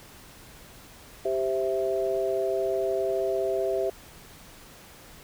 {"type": "chord", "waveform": "sine", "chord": "C major", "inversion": "second", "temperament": "equal", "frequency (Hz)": [392, 523.3, 659.3], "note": ["G4", "C5", "E5"], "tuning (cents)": [0, 0, 0], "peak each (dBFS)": [-27, -31, -28], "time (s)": [1.25, 3.9], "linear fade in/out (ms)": 5, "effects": ["pink hiss -49 dBFS RMS until 5.23 s"]}